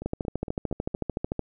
two click trains, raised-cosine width 2 ms, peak -14 / -22 dBFS, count 19 / 5, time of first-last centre 0.06-1.393 / 0.02-0.944 s, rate 13.5 / 4.33 Hz, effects none

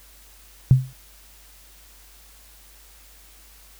sine tone with exponential decay, 130 Hz, C3, 11 cents flat, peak -6 dBFS, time 0.71-0.93 s, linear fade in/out 0 ms, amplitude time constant 46 ms, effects added 50 Hz sine -51 dBFS peak until 3.79 s + white hiss -51 dBFS RMS until 3.79 s

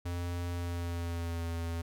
square tone with pitch glide, 87.31 to 83.85 Hz, F2 to E2, 0 to +30 cents, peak -34 dBFS, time 0.05-1.82 s, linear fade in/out 10 ms, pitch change -70 cents, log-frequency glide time 0.52-1.46 s, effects none

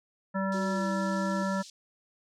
harmonic tone, 193 Hz, G3, 27 cents flat, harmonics 1 / 3 / 5 / 7 / 9, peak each -29 / -34 / -36 / -37 / -39 dBFS, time 0.34-1.63 s, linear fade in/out 20 ms
pink band-pass noise, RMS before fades -49 dBFS, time 0.52-1.7 s, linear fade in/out 2 ms, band 4000 to 7000 Hz, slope 24 dB/octave
sine tone with pitch glide, 371.4 to 325.2 Hz, F#4 to E4, +7 to -23 cents, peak -38 dBFS, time 0.54-1.43 s, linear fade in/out 5 ms, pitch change -230 cents, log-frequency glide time 0.71-0.9 s
effects none

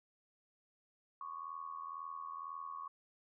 sine tone with amplitude modulation, 1110 Hz, C#6, 2 cents sharp, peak -39 dBFS, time 1.21-2.88 s, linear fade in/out 2 ms, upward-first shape sine, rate 82 Hz, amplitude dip 80%, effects none

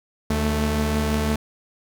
sawtooth tone pair together, 75.31 / 220 Hz, D2 / A3, +44 / 0 cents, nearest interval octave + perfect fifth, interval 1856 cents, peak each -19 dBFS, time 0.3-1.36 s, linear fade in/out 5 ms, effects none

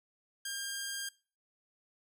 10% pulse tone, 1606 Hz, G6, 41 cents sharp, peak -28 dBFS, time 0.45-1.09 s, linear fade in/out 5 ms, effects noise-tail reverb RT60 0.4 s tail -24 dB re dry

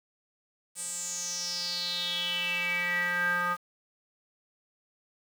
square tone with band-pass filter sweep, 176.4 Hz, F3, 18 cents sharp, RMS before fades -31 dBFS, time 0.75-3.57 s, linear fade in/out 50 ms, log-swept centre 8800 to 1300 Hz, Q 7.2, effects 8-bit

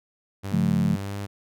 sawtooth tone with pitch glide, 98.6 to 100.67 Hz, G2 to G2, +11 to +47 cents, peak -26 dBFS, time 0.43-1.27 s, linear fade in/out 20 ms, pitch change +36 cents, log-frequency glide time 1-1.15 s
sine chord, Db augmented, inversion none, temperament equal with one note detuned, 138.59 / 174.61 / 216 Hz, Db3 / F3 / A3, 0 / 0 / -32 cents, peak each -27 / -22 / -24 dBFS, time 0.52-0.96 s, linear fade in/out 10 ms
effects none

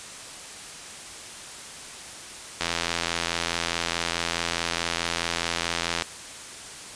click train, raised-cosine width 0.2 ms, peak -7 dBFS, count 290, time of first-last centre 2.61-6.022 s, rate 84.7 Hz, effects white hiss -40 dBFS RMS until 6.95 s + resampled to 22050 Hz

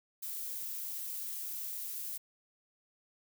violet noise, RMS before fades -40 dBFS, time 0.22-2.18 s, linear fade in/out 10 ms, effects none

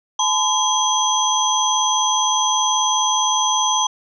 sine tone cluster, 859 / 1018 / 3278 / 6100 Hz, A5 / C6 / G#7 / G8, -42 / -48 / -23 / -48 cents, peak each -21 dBFS, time 0.19-3.87 s, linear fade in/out 5 ms, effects none

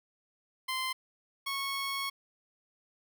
15% pulse tone pair in turn, 1039 / 1100.8 Hz, C6 / C#6, -12 / -12 cents, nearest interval minor second, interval 100 cents, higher second, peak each -25 / -26 dBFS, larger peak first, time 0.68-0.93 / 1.46-2.1 s, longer second, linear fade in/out 10 ms, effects none

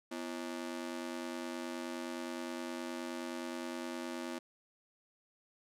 sawtooth ring-modulated tone, 293.7 Hz, D4, in tune, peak -32 dBFS, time 0.11-4.39 s, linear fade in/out 10 ms, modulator 44.8 Hz, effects low-pass 11000 Hz 12 dB/octave

